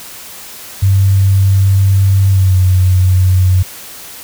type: tone with pitch glide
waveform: sine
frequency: 97.2 to 92.38 Hz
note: G2 to F#2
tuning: -14 to -2 cents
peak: -6 dBFS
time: 0.82-3.63 s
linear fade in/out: 10 ms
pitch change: -88 cents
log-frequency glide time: 2.3-2.57 s
effects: white hiss -31 dBFS RMS until 4.23 s